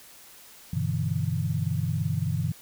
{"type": "chord", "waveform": "sine", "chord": "E minor seventh", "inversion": "first", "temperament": "equal", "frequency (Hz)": [98, 123.47, 146.83, 164.81], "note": ["G2", "B2", "D3", "E3"], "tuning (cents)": [0, 0, 0, 0], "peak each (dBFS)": -30, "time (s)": [0.73, 2.52], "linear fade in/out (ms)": 5, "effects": ["white hiss -50 dBFS RMS until 2.61 s"]}